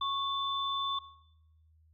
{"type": "tone pair together", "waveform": "sine", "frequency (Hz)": [1100, 3524], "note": ["C#6", "A7"], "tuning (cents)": [-14, 2], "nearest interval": "octave + minor sixth", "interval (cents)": 2016, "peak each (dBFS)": [-32, -34], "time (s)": [0.01, 0.99], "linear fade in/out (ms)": 5, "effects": ["noise-tail reverb RT60 0.8 s tail -17 dB re dry", "added 79 Hz sine -61 dBFS peak until 1.93 s"]}